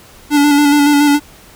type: tone with vibrato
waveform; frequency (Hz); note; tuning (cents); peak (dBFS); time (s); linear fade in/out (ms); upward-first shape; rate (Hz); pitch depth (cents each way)
square; 290; D4; -22; -8; 0.3-1.2; 50; square; 7.1; 24
effects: pink hiss -41 dBFS RMS until 1.55 s